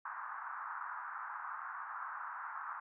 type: band-pass noise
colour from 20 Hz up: white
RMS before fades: -44 dBFS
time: 0.05-2.8 s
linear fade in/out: 5 ms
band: 900 to 1500 Hz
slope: 48 dB/octave
effects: none